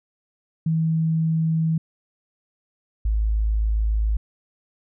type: tone pair in turn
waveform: sine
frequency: 161.2 / 53.68 Hz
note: E3 / A1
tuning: -38 / -42 cents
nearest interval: octave + perfect fifth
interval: 1904 cents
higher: first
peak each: -18 dBFS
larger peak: neither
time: 0.66-1.78 / 3.05-4.17 s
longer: neither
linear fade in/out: 5 ms
effects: none